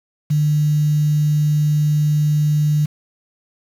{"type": "tone with quantisation", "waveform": "sine", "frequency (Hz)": 150, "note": "D3", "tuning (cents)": 37, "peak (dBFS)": -13, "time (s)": [0.3, 2.86], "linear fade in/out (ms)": 10, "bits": 6, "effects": []}